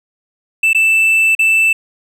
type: tone with dropouts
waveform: triangle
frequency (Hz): 2649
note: E7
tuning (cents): +8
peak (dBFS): -7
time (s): 0.63-1.73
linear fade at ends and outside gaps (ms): 5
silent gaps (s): 0.732-0.747 / 1.351-1.391
effects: none